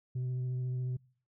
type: tone with vibrato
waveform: sine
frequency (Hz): 126.6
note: B2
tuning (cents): +43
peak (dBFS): -29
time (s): 0.15-0.97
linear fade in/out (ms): 10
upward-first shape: sine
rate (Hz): 14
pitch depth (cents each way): 13
effects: noise-tail reverb RT60 0.5 s tail -26 dB re dry + tanh soft clip ceiling -31 dBFS